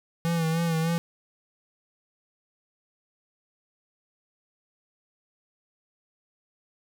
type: tone with vibrato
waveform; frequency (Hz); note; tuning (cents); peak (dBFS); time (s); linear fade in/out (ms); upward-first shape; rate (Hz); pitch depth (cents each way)
square; 164.81; E3; 0; -24; 0.25-0.98; 0; sine; 3.3; 48
effects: none